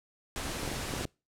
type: noise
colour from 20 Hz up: pink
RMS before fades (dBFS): -36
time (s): 0.36-1.05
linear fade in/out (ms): 0
type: clicks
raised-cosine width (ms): 2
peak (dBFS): -22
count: 6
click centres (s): 0.632 / 0.677 / 0.717 / 0.938 / 1.01 / 1.053
effects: noise-tail reverb RT60 0.3 s tail -26 dB re dry + low-pass 11000 Hz 12 dB/octave